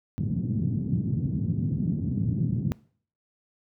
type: band-pass noise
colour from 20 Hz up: pink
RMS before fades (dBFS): -27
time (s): 0.18-2.72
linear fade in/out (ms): 0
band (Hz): 110 to 220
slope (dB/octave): 24
effects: noise-tail reverb RT60 0.5 s tail -22 dB re dry